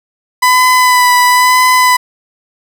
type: tone with vibrato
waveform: 30% pulse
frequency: 999 Hz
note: B5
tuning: 20 cents sharp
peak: -3 dBFS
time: 0.42-1.97 s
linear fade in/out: 10 ms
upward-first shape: sine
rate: 1 Hz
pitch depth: 20 cents each way
effects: none